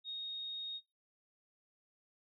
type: tone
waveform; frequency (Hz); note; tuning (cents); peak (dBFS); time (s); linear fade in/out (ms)
sine; 3729; A#7; 0; -39; 0.04-0.81; 50
effects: noise-tail reverb RT60 0.2 s tail -22 dB re dry